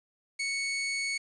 sawtooth tone, 2217 Hz, C#7, in tune, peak -26 dBFS, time 0.39-1.18 s, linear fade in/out 10 ms, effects resampled to 22050 Hz + 9-bit

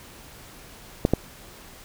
clicks, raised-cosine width 2 ms, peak -4 dBFS, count 2, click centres 1.051 / 1.136 s, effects pink hiss -46 dBFS RMS until 1.84 s

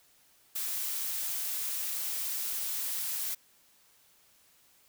blue noise, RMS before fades -34 dBFS, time 0.55-3.35 s, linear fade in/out 10 ms, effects white hiss -64 dBFS RMS until 4.88 s

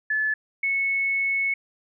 sine tone pair in turn, 1729 / 2202 Hz, A6 / C#7, -31 / -12 cents, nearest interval major third, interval 419 cents, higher second, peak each -21 dBFS, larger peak neither, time 0.1-0.34 / 0.63-1.54 s, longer second, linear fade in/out 5 ms, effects none

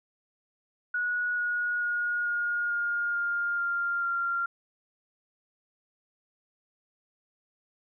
sine tone with pitch steps, 1460 / 1449.1 / 1438.2 / 1427.5 / 1416.8 / 1406.2 / 1395.7 / 1385.2 Hz, F#6 / F#6 / F#6 / F6 / F6 / F6 / F6 / F6, -24 / -37 / -50 / +37 / +24 / +11 / -2 / -15 cents, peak -26 dBFS, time 0.94-4.46 s, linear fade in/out 5 ms, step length 440 ms, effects none

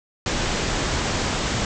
pink low-pass noise, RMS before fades -24 dBFS, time 0.26-1.65 s, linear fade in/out 2 ms, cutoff 7800 Hz, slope 96 dB/octave, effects none

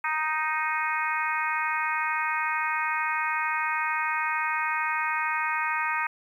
harmonic tone, 311.1 Hz, D#4, in tune, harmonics 3 / 4 / 5 / 6 / 7 / 8, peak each -30 / -31 / -32 / -33 / -33 / -34 dBFS, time 0.04-6.07 s, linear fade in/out 5 ms, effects 10-bit

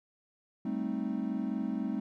triangle chord, A half-diminished seventh, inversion third, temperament equal, 196 / 220 / 261.6 / 311.1 Hz, G3 / A3 / C4 / Eb4, 0 / 0 / 0 / 0 cents, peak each -35 / -33 / -34 / -37 dBFS, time 0.65-2 s, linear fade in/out 5 ms, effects none

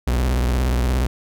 40% pulse tone with vibrato, 62.2 Hz, B1, 13 cents sharp, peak -16 dBFS, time 0.07-1.07 s, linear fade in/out 5 ms, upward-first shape triangle, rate 17 Hz, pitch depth 220 cents each way, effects none

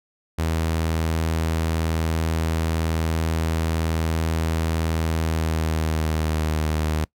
sawtooth tone with pitch glide, 81 to 77.79 Hz, E2 to D#2, -30 to 0 cents, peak -17 dBFS, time 0.38-7.05 s, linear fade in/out 10 ms, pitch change -70 cents, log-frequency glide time 5.1-6.62 s, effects noise-tail reverb RT60 0.1 s tail -23 dB re dry

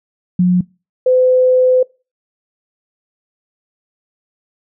sine tone pair in turn, 180 / 509.1 Hz, F#3 / C5, -47 / -47 cents, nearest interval octave + tritone, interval 1800 cents, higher second, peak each -8 dBFS, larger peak neither, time 0.39-0.61 / 1.06-1.83 s, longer second, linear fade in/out 5 ms, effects noise-tail reverb RT60 0.3 s tail -24 dB re dry

